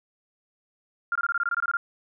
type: tone bursts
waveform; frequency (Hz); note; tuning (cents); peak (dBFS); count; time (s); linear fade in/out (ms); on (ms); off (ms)
sine; 1396.9; F6; 0; -22; 12; 1.12-1.77; 2; 34; 22
effects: none